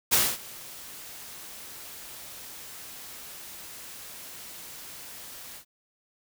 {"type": "noise with ADSR envelope", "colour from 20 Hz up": "white", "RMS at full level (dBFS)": -20, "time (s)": [0.11, 5.65], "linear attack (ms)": 22, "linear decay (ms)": 240, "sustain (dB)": -23, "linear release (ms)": 88, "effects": []}